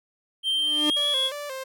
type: tone with pitch glide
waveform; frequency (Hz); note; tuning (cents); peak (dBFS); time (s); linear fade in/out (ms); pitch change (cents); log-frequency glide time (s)
triangle; 3144 to 3350; G7 to G#7; +4 to +14; -20; 0.43-1.31; 50; +110; 0.76-1.07
type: tone with exponential growth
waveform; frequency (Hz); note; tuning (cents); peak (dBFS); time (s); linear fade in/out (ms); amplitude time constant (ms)
40% pulse; 299.5; D4; +34; -20; 0.49-0.9; 1; 88
type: tone with vibrato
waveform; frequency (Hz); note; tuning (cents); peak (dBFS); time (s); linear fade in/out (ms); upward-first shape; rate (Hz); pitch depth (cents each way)
sawtooth; 554.4; C#5; 0; -28; 0.96-1.64; 10; square; 2.8; 87
effects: none